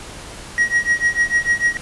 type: tone with tremolo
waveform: triangle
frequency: 1900 Hz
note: A#6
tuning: 33 cents sharp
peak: -9 dBFS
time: 0.58-1.77 s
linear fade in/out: 0 ms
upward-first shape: triangle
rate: 6.7 Hz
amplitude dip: 100%
effects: pink hiss -35 dBFS RMS until 1.81 s + resampled to 24000 Hz